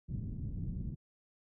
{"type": "low-pass noise", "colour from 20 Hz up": "white", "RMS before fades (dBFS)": -39, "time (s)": [0.08, 0.96], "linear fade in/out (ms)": 20, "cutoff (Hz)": 190, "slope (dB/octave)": 24, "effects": []}